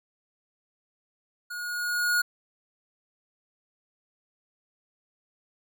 square tone with level ramp, 1443 Hz, F#6, 44 cents flat, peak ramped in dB -35 to -21 dBFS, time 1.5-2.22 s, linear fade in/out 10 ms, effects none

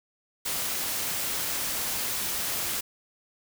white noise, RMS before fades -30 dBFS, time 0.45-2.81 s, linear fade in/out 10 ms, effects none

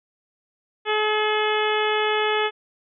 harmonic tone, 427 Hz, G#4, 48 cents sharp, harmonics 1 / 2 / 3 / 4 / 5 / 6 / 7 / 8, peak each -23 / -26 / -28 / -29 / -30 / -31 / -31 / -32 dBFS, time 0.85-2.51 s, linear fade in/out 50 ms, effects none

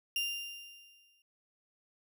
35% pulse tone with exponential decay, 2794 Hz, F7, in tune, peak -28 dBFS, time 0.16-1.22 s, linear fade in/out 2 ms, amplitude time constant 230 ms, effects none

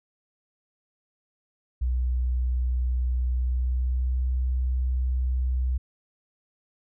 sine tone with pitch glide, 62.1 to 63.33 Hz, B1 to B1, +10 to +44 cents, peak -22 dBFS, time 1.81-5.78 s, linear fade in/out 10 ms, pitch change +34 cents, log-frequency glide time 3.32-4.26 s, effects none

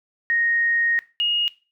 sine tone pair in turn, 1864.7 / 2865 Hz, A#6 / F7, 0 / +44 cents, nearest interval perfect fifth, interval 744 cents, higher second, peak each -18 dBFS, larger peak neither, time 0.3-0.99 / 1.2-1.48 s, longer first, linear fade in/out 0 ms, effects noise-tail reverb RT60 0.3 s tail -17 dB re dry

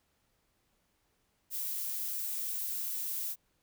violet noise, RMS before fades -36 dBFS, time 1.5-3.36 s, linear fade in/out 50 ms, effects pink hiss -75 dBFS RMS until 3.62 s

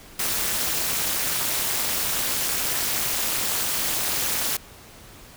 white noise with amplitude modulation, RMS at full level -21 dBFS, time 0.19-4.57 s, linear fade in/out 5 ms, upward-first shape sine, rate 269 Hz, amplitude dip 90%, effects pink hiss -46 dBFS RMS until 5.36 s

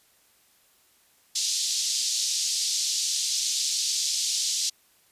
white band-pass noise, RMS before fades -27 dBFS, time 1.35-4.7 s, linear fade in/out 10 ms, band 3900 to 6900 Hz, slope 24 dB/octave, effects white hiss -62 dBFS RMS until 5.11 s + resampled to 32000 Hz

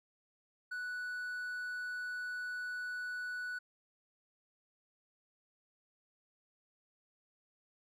triangle tone, 1480 Hz, F#6, in tune, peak -36 dBFS, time 0.71-3.59 s, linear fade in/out 10 ms, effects none

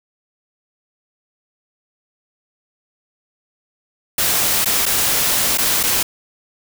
white noise with dropouts, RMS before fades -17 dBFS, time 4.18-6.03 s, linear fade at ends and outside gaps 5 ms, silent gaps 4.647-4.657 / 4.856-4.862 / 5.575-5.583 / 5.831-5.835 s, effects none

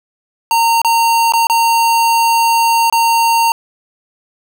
square tone with dropouts, 920 Hz, A#5, 23 cents flat, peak -10 dBFS, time 0.51-3.52 s, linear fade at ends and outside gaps 1 ms, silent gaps 0.817-0.847 / 1.322-1.336 / 1.47-1.498 / 2.899-2.925 s, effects none

